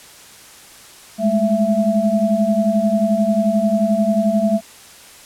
sine tone cluster, 205.3 / 216.6 / 666 Hz, G#3 / A3 / E5, -20 / -27 / +18 cents, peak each -18 dBFS, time 1.18-4.61 s, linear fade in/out 50 ms, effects white hiss -42 dBFS RMS until 5.25 s + low-pass 11000 Hz 12 dB/octave

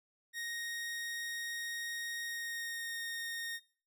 sawtooth tone with pitch glide, 1867 to 1850.9 Hz, A#6 to A#6, +2 to -13 cents, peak -35 dBFS, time 0.33-3.6 s, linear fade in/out 50 ms, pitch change -15 cents, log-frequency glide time 2.21-2.97 s, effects noise-tail reverb RT60 0.4 s tail -19 dB re dry

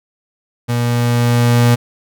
35% pulse tone with level ramp, 119.8 Hz, A#2, 48 cents sharp, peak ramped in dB -13 to -6 dBFS, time 0.68-1.76 s, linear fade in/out 20 ms, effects none

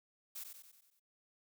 blue noise with echo, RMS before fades -45 dBFS, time 0.35-0.44 s, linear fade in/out 10 ms, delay 93 ms, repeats 6, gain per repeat -5 dB, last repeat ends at 0.998 s, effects noise-tail reverb RT60 0.1 s tail -23 dB re dry

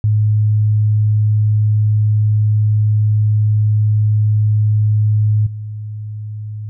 sine tone with level steps, 106.4 Hz, G#2, 42 cents sharp, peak -10 / -23 dBFS, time 0.04-6.69 s, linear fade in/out 0 ms, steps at 5.46 s, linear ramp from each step 10 ms, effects none

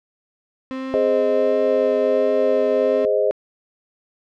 35% pulse tone with vibrato, 261.6 Hz, C4, in tune, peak -24 dBFS, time 0.71-3.05 s, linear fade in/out 0 ms, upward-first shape triangle, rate 1.4 Hz, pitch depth 15 cents each way
sine chord, Ab major, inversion none, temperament equal, 415.3 / 523.3 / 622.3 Hz, Ab4 / C5 / Eb5, 0 / 0 / 0 cents, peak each -20 / -20 / -20 dBFS, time 0.94-3.31 s, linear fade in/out 0 ms
effects low-pass 3000 Hz 12 dB/octave

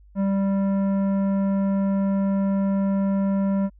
sine tone with tanh clipping, 196 Hz, G3, in tune, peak -21 dBFS, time 0.15-3.7 s, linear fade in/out 50 ms, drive 12 dB, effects added 50 Hz sine -48 dBFS peak until 3.79 s

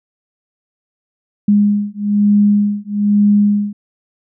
sine beating tone pair, 205.1 / 206.2 Hz, G#3 / G#3, -21 / -12 cents, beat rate 1.1 Hz, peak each -13 dBFS, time 1.48-3.73 s, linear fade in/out 5 ms, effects none

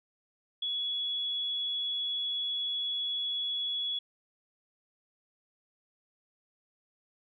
sine tone, 3377 Hz, G#7, 28 cents sharp, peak -30 dBFS, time 0.62-3.99 s, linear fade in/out 5 ms, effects none

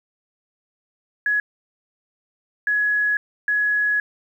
sine tone bursts at uneven times, 1682 Hz, G#6, 22 cents sharp, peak -17 dBFS, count 3, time 1.26-1.4 / 2.67-3.17 / 3.48-4 s, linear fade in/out 2 ms, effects 9-bit

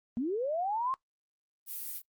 sine linear sweep, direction up, 220 to 1081 Hz, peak -29 dBFS, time 0.17-0.94 s, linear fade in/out 0 ms
violet noise, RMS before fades -39 dBFS, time 1.66-2.02 s, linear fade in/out 50 ms
effects noise-tail reverb RT60 0.1 s tail -21 dB re dry + Opus 32 kbps

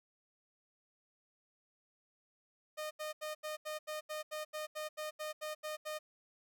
sawtooth tone bursts, 613 Hz, D#5, 26 cents flat, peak -35 dBFS, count 15, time 2.77-5.99 s, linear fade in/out 20 ms, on 140 ms, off 80 ms, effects none

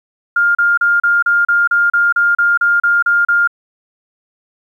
sine tone bursts, 1406 Hz, F6, 11 cents sharp, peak -9 dBFS, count 14, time 0.36-3.475 s, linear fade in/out 5 ms, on 190 ms, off 35 ms, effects 8-bit

